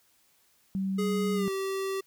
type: tone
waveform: sine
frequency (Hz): 192.3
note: G3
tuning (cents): -33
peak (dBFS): -27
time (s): 0.75-1.48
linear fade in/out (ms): 0
type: tone with pitch glide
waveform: square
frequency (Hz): 416.9 to 386.7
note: G#4 to G4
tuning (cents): +7 to -24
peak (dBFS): -30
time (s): 0.98-2.01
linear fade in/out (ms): 10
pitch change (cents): -131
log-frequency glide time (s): 1.34-1.5
effects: white hiss -66 dBFS RMS until 2.06 s